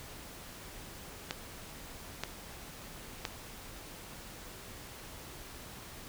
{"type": "clicks", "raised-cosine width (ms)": 0.2, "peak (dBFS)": -16, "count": 3, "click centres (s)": [1.309, 2.236, 3.252], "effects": ["pink hiss -48 dBFS RMS until 6.08 s"]}